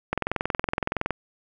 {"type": "click train", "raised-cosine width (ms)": 0.5, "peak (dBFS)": -9, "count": 22, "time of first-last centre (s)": [0.13, 1.107], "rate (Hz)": 21.5, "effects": []}